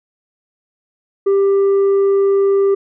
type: tone with tanh clipping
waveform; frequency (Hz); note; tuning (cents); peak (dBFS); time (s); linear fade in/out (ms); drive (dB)
sine; 394.7; G4; +12; -11; 1.26-2.75; 10; 3
effects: none